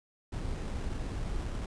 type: noise with sample-and-hold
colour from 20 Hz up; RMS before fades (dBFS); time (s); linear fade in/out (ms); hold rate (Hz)
brown; -35; 0.32-1.66; 5; 4410
effects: resampled to 22050 Hz